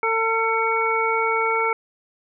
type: harmonic tone with a mistuned harmonic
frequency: 450.2 Hz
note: A4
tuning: 40 cents sharp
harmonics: 1 / 2 / 3 / 5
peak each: -24 / -24 / -24 / -24 dBFS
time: 0.03-1.73 s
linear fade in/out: 2 ms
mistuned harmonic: 5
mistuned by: -17 cents
effects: none